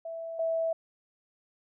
sine tone pair in turn, 659.3 / 655.1 Hz, E5 / E5, 0 / -11 cents, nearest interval unison, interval 11 cents, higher first, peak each -35 / -26 dBFS, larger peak second, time 0.05-0.39 / 0.39-0.73 s, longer neither, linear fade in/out 5 ms, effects none

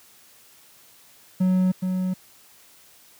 triangle tone with echo, 185 Hz, F#3, in tune, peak -15 dBFS, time 1.4-1.72 s, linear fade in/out 10 ms, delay 420 ms, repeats 1, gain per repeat -5 dB, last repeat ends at 2.14 s, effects white hiss -53 dBFS RMS until 3.19 s + high-pass 60 Hz 12 dB/octave

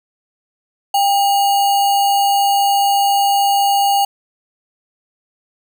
sine tone with sample-and-hold, 798 Hz, G5, 31 cents sharp, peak -11 dBFS, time 0.94-4.05 s, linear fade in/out 5 ms, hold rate 3675 Hz, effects none

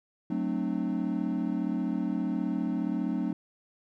triangle chord, D dominant seventh, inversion first, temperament equal with one note detuned, 185 / 220 / 261.6 / 300.9 Hz, F#3 / A3 / C4 / D4, 0 / 0 / 0 / +42 cents, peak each -31 dBFS, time 0.3-3.33 s, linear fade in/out 5 ms, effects none

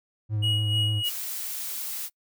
triangle tone with vibrato, 106.3 Hz, G#2, 41 cents sharp, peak -22 dBFS, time 0.29-1.03 s, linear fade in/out 50 ms, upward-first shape square, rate 6.8 Hz, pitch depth 22 cents each way
triangle tone with tremolo, 2899 Hz, F#7, 36 cents flat, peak -22 dBFS, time 0.42-1.1 s, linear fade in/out 20 ms, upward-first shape sine, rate 3.3 Hz, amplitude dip 60%
blue noise, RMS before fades -33 dBFS, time 1.03-2.1 s, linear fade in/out 50 ms
effects noise-tail reverb RT60 0.1 s tail -26 dB re dry

